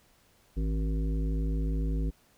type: harmonic tone with a mistuned harmonic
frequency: 53.6 Hz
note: A1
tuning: 45 cents flat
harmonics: 1 / 3 / 5 / 7 / 9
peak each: -27 / -35 / -38 / -45 / -47 dBFS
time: 0.56-2.11 s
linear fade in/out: 20 ms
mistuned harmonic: 9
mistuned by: -43 cents
effects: pink hiss -64 dBFS RMS until 2.37 s